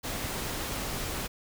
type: noise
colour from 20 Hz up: pink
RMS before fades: -34 dBFS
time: 0.03-1.28 s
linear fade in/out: 20 ms
effects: none